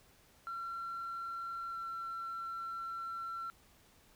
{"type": "tone with pitch glide", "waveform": "sine", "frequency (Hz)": [1362, 1352.6], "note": ["F6", "E6"], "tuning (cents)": [-44, 44], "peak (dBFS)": -37, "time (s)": [0.47, 3.5], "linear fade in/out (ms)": 0, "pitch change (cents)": -12, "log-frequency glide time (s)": [1.71, 1.76], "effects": ["tanh soft clip ceiling -36 dBFS", "pink hiss -65 dBFS RMS until 4.15 s"]}